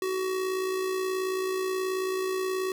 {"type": "tone with amplitude modulation", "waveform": "square", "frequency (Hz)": 375.8, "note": "F#4", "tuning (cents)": 27, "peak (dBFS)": -26, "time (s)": [0.02, 2.72], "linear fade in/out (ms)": 2, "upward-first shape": "sine", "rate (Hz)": 58.6, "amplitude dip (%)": 40, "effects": []}